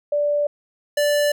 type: tone pair in turn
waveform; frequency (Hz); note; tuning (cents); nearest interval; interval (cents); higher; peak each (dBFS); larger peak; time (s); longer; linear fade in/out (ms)
sine / square; 585 / 585; D5 / D5; -7 / -7; unison; 0; neither; -17; neither; 0.12-0.47 / 0.97-1.32; neither; 5
effects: none